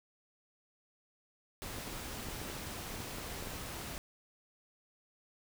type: noise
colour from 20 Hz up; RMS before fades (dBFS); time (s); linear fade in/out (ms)
pink; -43; 1.62-3.98; 0
type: clicks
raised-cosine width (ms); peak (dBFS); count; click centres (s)
2; -31; 11; 1.785 / 1.876 / 2.286 / 2.416 / 2.5 / 2.566 / 2.941 / 3.004 / 3.184 / 3.425 / 3.472
effects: none